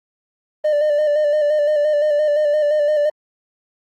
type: tone with vibrato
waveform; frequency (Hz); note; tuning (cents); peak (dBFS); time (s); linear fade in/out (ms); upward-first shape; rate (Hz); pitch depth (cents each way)
triangle; 597; D5; +28; -11; 0.64-3.1; 10; square; 5.8; 34
effects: tanh soft clip ceiling -7 dBFS + Opus 24 kbps